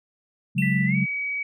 sine chord, C# suspended fourth, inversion none, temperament just, 138.59 / 184.79 / 207.9 Hz, C#3 / F#3 / G#3, 0 / -2 / +2 cents, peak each -24 / -23 / -26 dBFS, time 0.55-1.06 s, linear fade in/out 20 ms
triangle tone with exponential decay, 2700 Hz, E7, 41 cents sharp, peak -23 dBFS, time 0.58-1.14 s, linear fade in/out 2 ms, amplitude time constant 120 ms
sine tone with pitch glide, 1975 to 2269 Hz, B6 to C#7, 0 to +40 cents, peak -25 dBFS, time 0.62-1.43 s, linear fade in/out 5 ms, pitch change +240 cents, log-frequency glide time 0.86-0.96 s
effects none

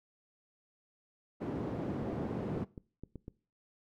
white band-pass noise, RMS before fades -37 dBFS, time 1.4-2.65 s, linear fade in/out 20 ms, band 110 to 330 Hz, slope 12 dB/octave
clicks, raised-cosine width 3 ms, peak -31 dBFS, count 7, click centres 2.026 / 2.127 / 2.563 / 2.778 / 3.036 / 3.157 / 3.281 s
effects noise-tail reverb RT60 0.4 s tail -21 dB re dry

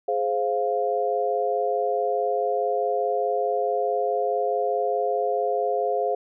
sine chord, F minor, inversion first, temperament just, 419.1 / 523.8 / 698.5 Hz, Ab4 / C5 / F5, +16 / +2 / 0 cents, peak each -26 / -26 / -25 dBFS, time 0.08-6.15 s, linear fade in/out 5 ms, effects none

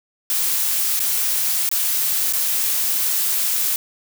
blue noise with dropouts, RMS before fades -20 dBFS, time 0.3-3.76 s, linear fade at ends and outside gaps 1 ms, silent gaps 0.993-1.001 / 1.691-1.714 / 2.326-2.334 s, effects none

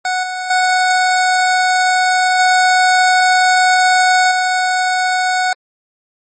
25% pulse tone with level steps, 738 Hz, F#5, 5 cents flat, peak -11 / -16 / -7 / -5 / -9 dBFS, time 0.05-5.53 s, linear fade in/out 2 ms, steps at 0.23 / 0.5 / 2.39 / 4.31 s, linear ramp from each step 5 ms, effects MP3 32 kbps

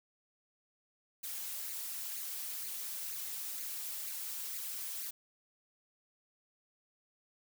blue noise with flanger, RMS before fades -41 dBFS, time 1.23-5.11 s, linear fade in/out 10 ms, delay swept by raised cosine 0.44 to 5.14 ms, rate 2.1 Hz, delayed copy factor +0.6, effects none

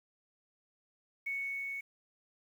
sine tone with level ramp, 2217 Hz, C#7, in tune, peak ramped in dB -33 to -37 dBFS, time 1.26-1.81 s, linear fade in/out 10 ms, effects 10-bit

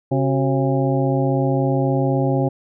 harmonic tone with a mistuned harmonic, 135.5 Hz, C#3, 39 cents flat, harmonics 1 / 2 / 3 / 4 / 5 / 6, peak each -19 / -22 / -24 / -24 / -29 / -28 dBFS, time 0.11-2.49 s, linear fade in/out 10 ms, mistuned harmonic 3, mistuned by -140 cents, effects none

